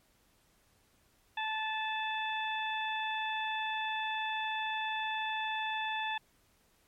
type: harmonic tone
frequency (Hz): 873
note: A5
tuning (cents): -14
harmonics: 1 / 2 / 3 / 4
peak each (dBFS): -35 / -38 / -40 / -41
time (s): 1.37-6.18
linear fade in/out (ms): 5
effects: pink hiss -69 dBFS RMS until 6.87 s + MP3 64 kbps